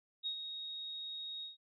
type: tone with ADSR envelope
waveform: sine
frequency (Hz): 3756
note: A#7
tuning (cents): +12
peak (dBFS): -34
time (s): 0.23-1.57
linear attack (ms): 35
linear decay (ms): 87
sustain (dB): -7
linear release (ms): 140
effects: none